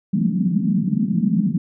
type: band-pass noise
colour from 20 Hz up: white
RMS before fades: -19 dBFS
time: 0.13-1.58 s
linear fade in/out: 5 ms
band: 170 to 220 Hz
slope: 48 dB/octave
effects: none